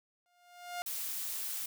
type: tone with exponential growth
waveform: sawtooth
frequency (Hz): 707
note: F5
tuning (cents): +21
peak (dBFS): -30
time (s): 0.26-0.82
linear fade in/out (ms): 0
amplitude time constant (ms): 120
type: noise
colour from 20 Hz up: blue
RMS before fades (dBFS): -38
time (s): 0.86-1.66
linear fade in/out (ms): 5
effects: none